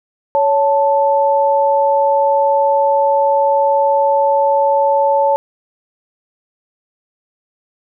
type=tone pair together; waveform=sine; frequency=559.2 / 880 Hz; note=C#5 / A5; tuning=+15 / 0 cents; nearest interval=minor sixth; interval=785 cents; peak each=-13 dBFS; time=0.35-5.36 s; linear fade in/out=0 ms; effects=none